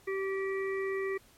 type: harmonic tone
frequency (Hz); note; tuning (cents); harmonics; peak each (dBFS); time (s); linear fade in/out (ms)
387.4; G4; -20; 1 / 3 / 5 / 6; -31 / -43 / -39 / -46; 0.07-1.18; 10
effects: pink hiss -61 dBFS RMS until 1.37 s + MP3 64 kbps